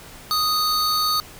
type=tone pair together; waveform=square; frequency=1244.5 / 4477 Hz; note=D#6 / C#8; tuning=0 / +16 cents; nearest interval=octave + minor seventh; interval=2216 cents; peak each=-22 dBFS; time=0.31-1.2 s; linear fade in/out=0 ms; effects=pink hiss -42 dBFS RMS until 1.39 s